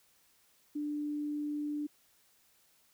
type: tone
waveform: sine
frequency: 295.6 Hz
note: D4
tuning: 11 cents sharp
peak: -33 dBFS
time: 0.75-1.87 s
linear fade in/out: 10 ms
effects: white hiss -68 dBFS RMS until 2.93 s